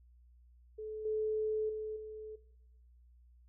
sine tone with level steps, 432.3 Hz, A4, 31 cents flat, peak -40 / -32 / -38 / -44 dBFS, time 0.78-2.36 s, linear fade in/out 10 ms, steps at 1.05 / 1.69 / 1.96 s, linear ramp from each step 5 ms, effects noise-tail reverb RT60 1.0 s tail -18 dB re dry + added 60 Hz sine -59 dBFS peak until 3.48 s

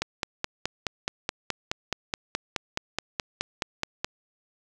click train, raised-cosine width 0.2 ms, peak -9 dBFS, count 20, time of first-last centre 0.02-4.045 s, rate 4.72 Hz, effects none

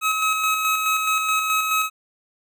25% pulse tone with tremolo, 1279 Hz, D#6, 47 cents sharp, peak -14 dBFS, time 0.01-1.9 s, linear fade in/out 50 ms, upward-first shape square, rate 4.7 Hz, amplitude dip 35%, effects none

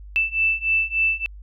sine beating tone pair, 2647 / 2650.4 Hz, E7 / E7, +7 / +9 cents, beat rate 3.4 Hz, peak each -22 / -21 dBFS, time 0.16-1.26 s, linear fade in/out 0 ms, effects added 50 Hz sine -37 dBFS peak until 1.42 s

